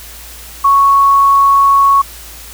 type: tone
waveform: sine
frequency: 1108.7 Hz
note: C#6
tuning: in tune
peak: -5 dBFS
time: 0.64-2.02 s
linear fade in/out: 10 ms
effects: added 57 Hz sine -35 dBFS peak until 2.53 s + white hiss -33 dBFS RMS until 2.53 s